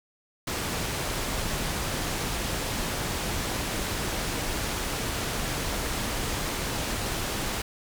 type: low-pass noise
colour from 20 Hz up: pink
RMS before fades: -30 dBFS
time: 0.47-7.62 s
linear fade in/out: 5 ms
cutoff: 12000 Hz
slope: 12 dB/octave
effects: none